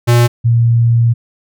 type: tone pair in turn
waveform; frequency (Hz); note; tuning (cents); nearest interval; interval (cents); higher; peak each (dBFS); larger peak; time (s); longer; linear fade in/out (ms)
square / sine; 119.7 / 117.03; A#2 / A#2; +46 / +7; unison; 39; first; -7; neither; 0.07-0.28 / 0.44-1.14; second; 20
effects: none